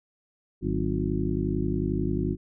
harmonic tone with a mistuned harmonic, 51.2 Hz, G#1, 24 cents flat, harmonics 1 / 2 / 3 / 4 / 5 / 6 / 7, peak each -32 / -32 / -32 / -32 / -32 / -32 / -32 dBFS, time 0.61-2.37 s, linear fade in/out 50 ms, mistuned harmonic 4, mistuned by -140 cents, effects none

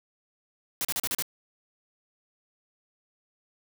white noise bursts, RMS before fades -29 dBFS, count 6, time 0.81-1.223 s, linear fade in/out 0 ms, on 38 ms, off 37 ms, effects none

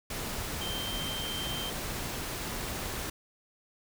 sine tone in noise, 3136 Hz, G7, in tune, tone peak -36 dBFS, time 0.61-1.7 s, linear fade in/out 5 ms, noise pink, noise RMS -36 dBFS, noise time 0.1-3.1 s, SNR -3 dB, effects none

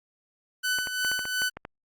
sawtooth tone with tremolo, 1500 Hz, F#6, 23 cents sharp, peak -20 dBFS, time 0.63-1.5 s, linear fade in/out 20 ms, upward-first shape triangle, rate 2.8 Hz, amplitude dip 65%
clicks, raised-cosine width 0.5 ms, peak -21 dBFS, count 9, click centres 0.787 / 0.872 / 1.048 / 1.116 / 1.192 / 1.254 / 1.419 / 1.57 / 1.651 s
effects Opus 48 kbps

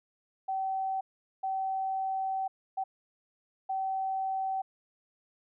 sine tone bursts at uneven times, 767 Hz, G5, 38 cents flat, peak -29 dBFS, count 4, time 0.48-1.01 / 1.43-2.48 / 2.77-2.84 / 3.69-4.62 s, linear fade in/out 10 ms, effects none

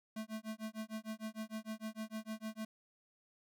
square tone with tremolo, 218.9 Hz, A3, 9 cents flat, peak -39 dBFS, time 0.16-2.65 s, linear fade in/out 5 ms, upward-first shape sine, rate 6.6 Hz, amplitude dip 100%, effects none

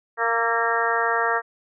harmonic tone with a mistuned harmonic, 231.3 Hz, A#3, 13 cents flat, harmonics 2 / 3 / 4 / 5 / 6 / 7 / 8, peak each -27 / -27 / -27 / -27 / -27 / -27 / -27 dBFS, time 0.17-1.42 s, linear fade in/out 50 ms, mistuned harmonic 6, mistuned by -38 cents, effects none

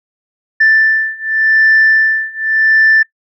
sine beating tone pair, 1767 / 1767.87 Hz, A6 / A6, +7 / +8 cents, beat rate 0.87 Hz, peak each -11 / -10 dBFS, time 0.6-3.03 s, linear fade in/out 10 ms, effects noise-tail reverb RT60 0.1 s tail -20 dB re dry + tanh soft clip ceiling -2 dBFS

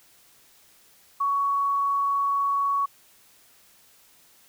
sine tone, 1119 Hz, C#6, 16 cents sharp, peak -21 dBFS, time 1.2-2.86 s, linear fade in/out 10 ms, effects white hiss -57 dBFS RMS until 4.48 s

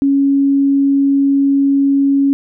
sine tone, 277.2 Hz, C#4, in tune, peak -9 dBFS, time 0.02-2.33 s, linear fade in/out 0 ms, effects none

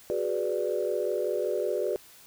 sine chord, G# half-diminished seventh, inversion third, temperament equal, 370 / 415.3 / 493.9 / 587.3 Hz, F#4 / G#4 / B4 / D5, 0 / 0 / 0 / 0 cents, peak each -31 dBFS, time 0.1-1.96 s, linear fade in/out 0 ms, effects tanh soft clip ceiling -16 dBFS + white hiss -53 dBFS RMS until 2.26 s

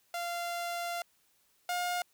sawtooth tone pair in turn, 692 / 711.5 Hz, F5 / F5, -16 / +32 cents, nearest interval unison, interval 48 cents, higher second, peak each -30 / -27 dBFS, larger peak second, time 0.14-1.02 / 1.69-2.02 s, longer first, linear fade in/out 2 ms, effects white hiss -70 dBFS RMS until 2.13 s

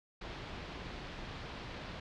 pink low-pass noise, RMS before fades -45 dBFS, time 0.21-2 s, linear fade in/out 5 ms, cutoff 4300 Hz, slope 24 dB/octave, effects none

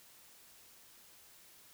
silence, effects white hiss -60 dBFS RMS until 1.73 s

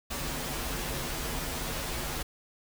pink noise with comb filter, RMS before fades -34 dBFS, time 0.1-2.23 s, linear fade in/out 10 ms, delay 10 ms, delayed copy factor -0.8, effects none

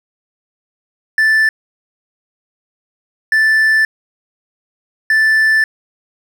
triangle tone bursts at uneven times, 1760 Hz, A6, in tune, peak -7 dBFS, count 3, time 1.18-1.49 / 3.32-3.85 / 5.1-5.64 s, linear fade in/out 2 ms, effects 8-bit

